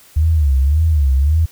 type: tone with vibrato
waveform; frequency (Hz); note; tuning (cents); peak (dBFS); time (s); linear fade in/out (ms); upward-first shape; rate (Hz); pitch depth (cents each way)
sine; 73.4; D2; 0; -10; 0.16-1.46; 10; sine; 1.8; 180
effects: white hiss -46 dBFS RMS until 1.51 s